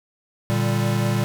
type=chord; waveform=square; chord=G minor; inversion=first; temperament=equal; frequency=116.54 / 146.83 / 196 Hz; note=Bb2 / D3 / G3; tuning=0 / 0 / 0 cents; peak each=-22 / -27 / -25 dBFS; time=0.5-1.24 s; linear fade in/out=0 ms; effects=none